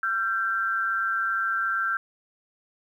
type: tone pair together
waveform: sine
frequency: 1361.2 / 1568 Hz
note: F6 / G6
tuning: -45 / 0 cents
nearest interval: major second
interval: 245 cents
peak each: -26 dBFS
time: 0.03-1.97 s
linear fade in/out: 2 ms
effects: 10-bit